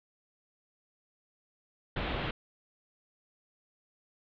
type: low-pass noise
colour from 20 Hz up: pink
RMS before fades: -34 dBFS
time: 1.96-2.31 s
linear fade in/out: 5 ms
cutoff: 3700 Hz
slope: 48 dB/octave
effects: none